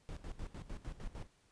brown noise with tremolo, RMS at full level -43 dBFS, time 0.09-1.27 s, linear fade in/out 0 ms, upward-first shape square, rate 6.6 Hz, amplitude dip 80%, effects pink hiss -71 dBFS RMS until 1.51 s + resampled to 22050 Hz

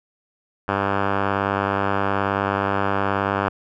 5% pulse tone with low-pass filter, 98.9 Hz, G2, 16 cents sharp, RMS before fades -22 dBFS, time 0.68-3.49 s, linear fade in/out 5 ms, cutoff 1700 Hz, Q 2.3, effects none

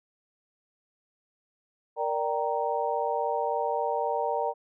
harmonic tone with a mistuned harmonic, 155.56 Hz, D#3, in tune, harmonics 3 / 4 / 5 / 6, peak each -31 / -31 / -31 / -31 dBFS, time 1.96-4.54 s, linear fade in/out 50 ms, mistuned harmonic 4, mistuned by -91 cents, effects none

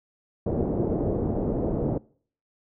white low-pass noise, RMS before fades -26 dBFS, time 0.46-1.98 s, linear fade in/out 5 ms, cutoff 500 Hz, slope 24 dB/octave, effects noise-tail reverb RT60 0.5 s tail -23 dB re dry

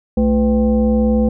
sine tone with frequency modulation, 220 Hz, A3, in tune, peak -11 dBFS, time 0.17-1.29 s, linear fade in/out 5 ms, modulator 282 Hz, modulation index 0.94, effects none

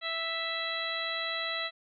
harmonic tone, 659 Hz, E5, 1 cent flat, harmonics 1 / 2 / 3 / 4 / 5 / 6, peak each -40 / -39 / -36 / -41 / -40 / -36 dBFS, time 0.01-1.71 s, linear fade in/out 50 ms, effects none

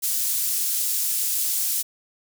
pink high-pass noise, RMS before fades -24 dBFS, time 0.02-1.83 s, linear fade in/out 20 ms, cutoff 8300 Hz, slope 12 dB/octave, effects none

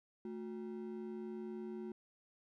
triangle ring-modulated tone, 291.3 Hz, D4, 14 cents flat, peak -37 dBFS, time 0.25-1.92 s, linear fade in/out 2 ms, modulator 71.9 Hz, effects none

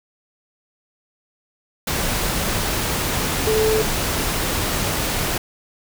sine tone in noise, 435.6 Hz, A4, 17 cents flat, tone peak -16 dBFS, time 3.47-3.82 s, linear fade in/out 5 ms, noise pink, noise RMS -22 dBFS, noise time 1.87-5.38 s, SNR +3 dB, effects none

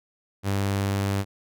sawtooth tone, 99 Hz, G2, 18 cents sharp, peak -19 dBFS, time 0.43-1.25 s, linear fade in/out 50 ms, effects none

